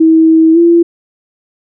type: tone with pitch glide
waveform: sine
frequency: 322.1 to 339.7 Hz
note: E4 to F4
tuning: -40 to -48 cents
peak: -3 dBFS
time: 0-0.83 s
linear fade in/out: 10 ms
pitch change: +92 cents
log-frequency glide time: 0.53-0.58 s
effects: none